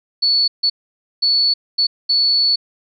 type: tone bursts at uneven times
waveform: sine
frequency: 4435 Hz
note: C#8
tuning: in tune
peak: -12 dBFS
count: 5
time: 0.22-0.48 / 0.63-0.7 / 1.22-1.54 / 1.78-1.87 / 2.09-2.56 s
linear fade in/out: 10 ms
effects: none